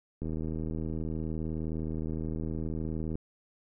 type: click train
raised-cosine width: 3 ms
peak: -23 dBFS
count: 234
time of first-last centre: 0.22-3.155 s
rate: 79.4 Hz
effects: none